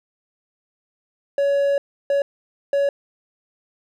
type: tone bursts at uneven times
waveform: triangle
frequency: 562 Hz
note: C#5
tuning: 24 cents sharp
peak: -14 dBFS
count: 3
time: 1.38-1.78 / 2.1-2.22 / 2.73-2.89 s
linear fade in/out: 2 ms
effects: none